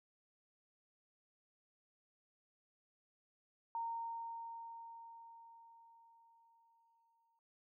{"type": "tone with exponential decay", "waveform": "sine", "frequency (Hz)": 922, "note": "A#5", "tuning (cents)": -19, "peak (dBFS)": -37, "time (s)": [3.75, 7.39], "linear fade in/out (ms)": 1, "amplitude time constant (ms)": 790, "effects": []}